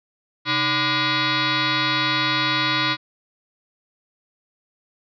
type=tone with frequency modulation; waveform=sine; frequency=1189 Hz; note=D6; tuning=21 cents sharp; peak=-18 dBFS; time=0.45-2.97 s; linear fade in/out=50 ms; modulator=440 Hz; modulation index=7.2; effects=none